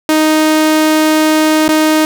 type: tone with dropouts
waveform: sawtooth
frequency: 311.1 Hz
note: D#4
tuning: in tune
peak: -4 dBFS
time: 0.09-2.05 s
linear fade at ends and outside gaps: 1 ms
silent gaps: 1.68-1.689 s
effects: none